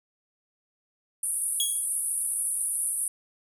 pink band-pass noise, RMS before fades -29 dBFS, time 1.23-3.08 s, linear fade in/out 2 ms, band 9200 to 11000 Hz, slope 96 dB/octave
sawtooth tone with exponential decay, 3322 Hz, G#7, in tune, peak -19 dBFS, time 1.6-1.86 s, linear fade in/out 1 ms, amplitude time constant 56 ms
effects none

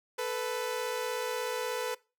sawtooth tone pair together, 440 / 496.5 Hz, A4 / B4, 0 / +9 cents, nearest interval major second, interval 209 cents, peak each -32 / -29 dBFS, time 0.18-1.95 s, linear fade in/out 10 ms, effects noise-tail reverb RT60 0.3 s tail -22 dB re dry

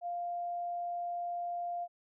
sine tone, 698.5 Hz, F5, in tune, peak -34 dBFS, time 0.01-1.88 s, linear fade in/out 50 ms, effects none

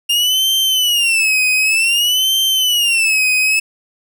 40% pulse tone with vibrato, 2800 Hz, F7, 4 cents sharp, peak -11 dBFS, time 0.09-3.6 s, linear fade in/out 10 ms, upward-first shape sine, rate 0.54 Hz, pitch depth 190 cents each way, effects none

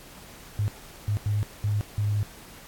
sine tone bursts at uneven times, 103.83 Hz, G#2, in tune, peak -22 dBFS, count 5, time 0.59-0.68 / 1.08-1.17 / 1.26-1.43 / 1.64-1.81 / 1.98-2.23 s, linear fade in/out 0 ms, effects pink hiss -47 dBFS RMS until 2.67 s + AAC 64 kbps

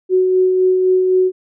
sine tone with tremolo, 370.9 Hz, F#4, 4 cents sharp, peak -9 dBFS, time 0.09-1.32 s, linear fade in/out 50 ms, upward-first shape sine, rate 3.9 Hz, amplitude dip 30%, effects none

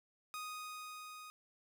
sawtooth tone with level ramp, 1244.5 Hz, D#6, in tune, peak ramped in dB -38 to -46 dBFS, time 0.34-1.3 s, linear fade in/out 0 ms, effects none

